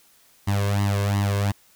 sawtooth tone with flanger, 100.8 Hz, G2, 49 cents sharp, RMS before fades -22 dBFS, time 0.47-1.52 s, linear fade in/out 10 ms, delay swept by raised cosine 1 to 1.91 ms, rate 2.8 Hz, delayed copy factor +0.85, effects white hiss -57 dBFS RMS until 1.75 s

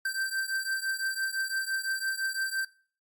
square beating tone pair, 1560 / 1565.9 Hz, G6 / G6, -9 / -2 cents, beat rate 5.9 Hz, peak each -32 / -34 dBFS, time 0.05-2.65 s, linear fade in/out 5 ms, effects noise-tail reverb RT60 0.4 s tail -19 dB re dry + Opus 48 kbps

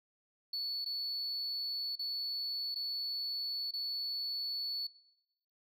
sine tone with dropouts, 4435 Hz, C#8, in tune, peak -32 dBFS, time 0.53-4.87 s, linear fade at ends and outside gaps 5 ms, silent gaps 0.847-0.859 / 1.956-1.992 / 2.746-2.757 / 3.71-3.735 s, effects noise-tail reverb RT60 1.0 s tail -23 dB re dry + tanh soft clip ceiling -33 dBFS

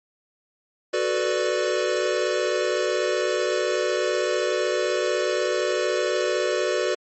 square chord, B minor seventh, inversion second, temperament equal with one note detuned, 370 / 438 / 493.9 / 587.3 Hz, F#4 / A4 / B4 / D5, 0 / -8 / 0 / 0 cents, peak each -27 / -30 / -27 / -27 dBFS, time 0.93-6.95 s, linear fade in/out 10 ms, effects MP3 32 kbps

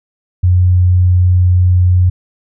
sine tone, 90.3 Hz, F#2, 42 cents flat, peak -6 dBFS, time 0.43-2.1 s, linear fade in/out 10 ms, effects none

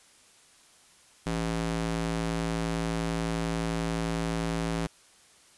square tone with high-pass filter, 55.7 Hz, A1, 22 cents sharp, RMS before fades -30 dBFS, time 1.26-4.87 s, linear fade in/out 5 ms, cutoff 130 Hz, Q 0.91, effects white hiss -58 dBFS RMS until 5.57 s + resampled to 24000 Hz

